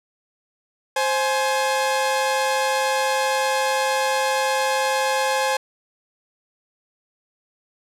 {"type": "tone pair together", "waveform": "sawtooth", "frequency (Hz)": [526.7, 841], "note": ["C5", "G#5"], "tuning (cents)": [11, 22], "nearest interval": "minor sixth", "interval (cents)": 811, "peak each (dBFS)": -18, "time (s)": [0.96, 5.57], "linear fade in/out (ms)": 5, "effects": ["low-pass 11000 Hz 12 dB/octave"]}